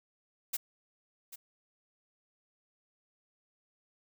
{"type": "noise with echo", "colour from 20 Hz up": "blue", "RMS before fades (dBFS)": -33, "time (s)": [0.53, 0.57], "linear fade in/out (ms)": 10, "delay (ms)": 790, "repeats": 1, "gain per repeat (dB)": -13, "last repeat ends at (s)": 1.36, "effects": []}